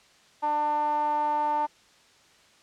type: tone with band-pass filter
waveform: sawtooth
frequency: 298.3 Hz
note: D4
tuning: 27 cents sharp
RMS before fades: -26 dBFS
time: 0.42-1.67 s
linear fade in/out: 20 ms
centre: 870 Hz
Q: 8.6
effects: white hiss -58 dBFS RMS until 2.62 s + low-pass 6000 Hz 12 dB/octave